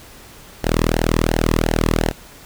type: tone with flanger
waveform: sawtooth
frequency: 40.15 Hz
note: E1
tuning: 45 cents flat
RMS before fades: -18 dBFS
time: 0.63-2.12 s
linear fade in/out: 20 ms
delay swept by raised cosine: 0.82 to 1.36 ms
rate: 2.8 Hz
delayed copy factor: -0.7
effects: pink hiss -42 dBFS RMS until 2.45 s